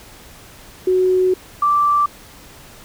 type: tone pair in turn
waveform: sine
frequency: 370 / 1170.3 Hz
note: F#4 / D6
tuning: 0 / -6 cents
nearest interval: octave + minor sixth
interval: 1994 cents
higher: second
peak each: -12 dBFS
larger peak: neither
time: 0.87-1.34 / 1.62-2.06 s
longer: first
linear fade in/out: 5 ms
effects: pink hiss -42 dBFS RMS until 2.84 s